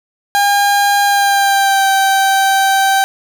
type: tone with pitch glide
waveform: 30% pulse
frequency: 808 to 777.8 Hz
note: G#5 to G5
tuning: -48 to -14 cents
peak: -7 dBFS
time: 0.35-3.04 s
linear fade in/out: 0 ms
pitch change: -66 cents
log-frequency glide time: 1.05-1.9 s
effects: none